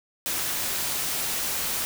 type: noise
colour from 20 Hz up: white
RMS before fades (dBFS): -28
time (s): 0.26-1.85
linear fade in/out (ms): 0
effects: none